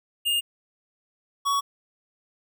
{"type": "tone pair in turn", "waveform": "square", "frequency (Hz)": [2827, 1121.9], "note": ["F7", "C#6"], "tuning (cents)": [20, 20], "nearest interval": "octave + major third", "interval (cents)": 1600, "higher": "first", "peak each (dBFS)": -22, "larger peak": "neither", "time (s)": [[0.25, 0.41], [1.45, 1.61]], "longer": "neither", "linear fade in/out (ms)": 20, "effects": []}